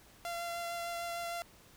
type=tone with vibrato; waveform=sawtooth; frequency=686 Hz; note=F5; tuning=31 cents flat; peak=-33 dBFS; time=0.25-1.42 s; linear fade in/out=0 ms; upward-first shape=sine; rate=6.6 Hz; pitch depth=10 cents each way; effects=pink hiss -60 dBFS RMS until 1.76 s